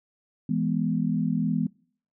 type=chord; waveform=sine; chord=E major; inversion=none; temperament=equal; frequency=164.81 / 207.7 / 246.9 Hz; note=E3 / G#3 / B3; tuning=0 / 0 / 0 cents; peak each=-27 dBFS; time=0.49-1.67 s; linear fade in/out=5 ms; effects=noise-tail reverb RT60 0.5 s tail -23 dB re dry